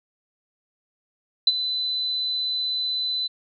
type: tone with ADSR envelope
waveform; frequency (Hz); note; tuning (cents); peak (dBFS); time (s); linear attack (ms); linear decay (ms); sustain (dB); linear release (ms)
sine; 4012; B7; +26; -11; 1.47-3.28; 4; 36; -12; 18
effects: none